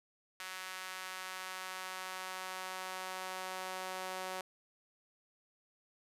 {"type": "tone with high-pass filter sweep", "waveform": "sawtooth", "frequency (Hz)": 186.3, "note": "F#3", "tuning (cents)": 12, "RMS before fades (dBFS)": -43, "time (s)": [0.4, 4.41], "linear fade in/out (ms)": 0, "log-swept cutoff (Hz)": [1500, 640], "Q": 1.1, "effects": ["resampled to 32000 Hz"]}